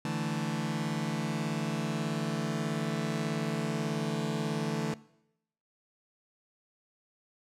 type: chord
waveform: sawtooth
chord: D suspended second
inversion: none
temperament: just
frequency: 146.83 / 165.19 / 220.2 Hz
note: D3 / E3 / A3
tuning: 0 / +4 / +2 cents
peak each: -31 dBFS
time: 0.05-4.94 s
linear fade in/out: 2 ms
effects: noise-tail reverb RT60 0.8 s tail -20 dB re dry + low-pass 9000 Hz 12 dB/octave